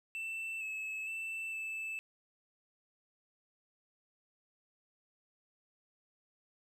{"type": "tone with pitch steps", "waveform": "triangle", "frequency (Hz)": [2665, 2593, 2658, 2632], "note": ["E7", "E7", "E7", "E7"], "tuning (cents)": [18, -29, 14, -3], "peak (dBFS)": -36, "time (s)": [0.15, 1.99], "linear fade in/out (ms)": 0, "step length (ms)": 460, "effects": []}